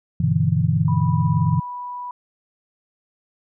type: chord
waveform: sine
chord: E minor seventh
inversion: first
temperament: equal with one note detuned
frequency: 98 / 122.19 / 146.83 / 164.81 Hz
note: G2 / B2 / D3 / E3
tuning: 0 / -18 / 0 / 0 cents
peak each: -23 / -22 / -21 / -20 dBFS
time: 0.2-1.6 s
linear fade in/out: 5 ms
type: tone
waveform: sine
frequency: 983 Hz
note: B5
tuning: 8 cents flat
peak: -28 dBFS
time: 0.88-2.11 s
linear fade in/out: 2 ms
effects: none